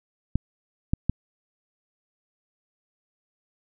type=clicks; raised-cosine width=5 ms; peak=-9 dBFS; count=3; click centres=0.356 / 0.935 / 1.096 s; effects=none